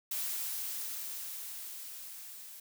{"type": "noise with level ramp", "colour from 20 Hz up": "blue", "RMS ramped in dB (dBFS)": [-35, -49], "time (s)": [0.11, 2.6], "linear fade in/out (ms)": 5, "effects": []}